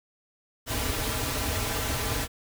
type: noise with comb filter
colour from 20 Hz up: pink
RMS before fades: -29 dBFS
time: 0.66-2.28 s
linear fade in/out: 50 ms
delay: 5.5 ms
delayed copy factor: -0.85
effects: none